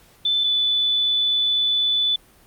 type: tone pair in turn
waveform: sine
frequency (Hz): 3520 / 3484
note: A7 / A7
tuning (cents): 0 / -18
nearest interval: unison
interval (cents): 18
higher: first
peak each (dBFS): -17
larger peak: neither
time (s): 0.25-0.44 / 0.44-2.16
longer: second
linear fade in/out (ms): 5
effects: pink hiss -53 dBFS RMS until 2.46 s + Opus 48 kbps